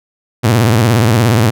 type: tone with vibrato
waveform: sawtooth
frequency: 113.8 Hz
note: A#2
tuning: 41 cents flat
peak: -4 dBFS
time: 0.43-1.51 s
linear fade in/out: 20 ms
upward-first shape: sine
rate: 17 Hz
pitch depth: 180 cents each way
effects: none